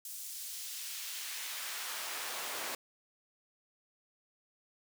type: noise with high-pass filter sweep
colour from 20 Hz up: pink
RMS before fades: -41 dBFS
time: 0.05-2.75 s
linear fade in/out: 2 ms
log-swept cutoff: 7600 to 490 Hz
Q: 0.72
effects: none